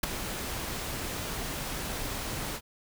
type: noise with ADSR envelope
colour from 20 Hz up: pink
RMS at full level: -23 dBFS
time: 0.03-2.61 s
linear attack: 7 ms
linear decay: 9 ms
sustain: -12 dB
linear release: 59 ms
effects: none